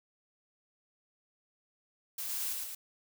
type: noise with echo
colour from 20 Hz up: blue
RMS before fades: -38 dBFS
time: 2.18-2.53 s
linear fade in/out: 5 ms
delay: 110 ms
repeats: 2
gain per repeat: -2 dB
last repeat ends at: 2.75 s
effects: none